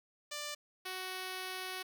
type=tone pair in turn; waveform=5% pulse; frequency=591 / 372.3 Hz; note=D5 / F#4; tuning=+11 / +11 cents; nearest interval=minor sixth; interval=800 cents; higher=first; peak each=-28 dBFS; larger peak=neither; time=0.31-0.55 / 0.85-1.83 s; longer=second; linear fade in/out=10 ms; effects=none